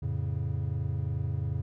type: chord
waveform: triangle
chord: F augmented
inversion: none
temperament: equal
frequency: 87.31 / 110 / 138.59 Hz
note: F2 / A2 / C#3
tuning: 0 / 0 / 0 cents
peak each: -31 dBFS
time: 0.02-1.62 s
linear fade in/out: 10 ms
effects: none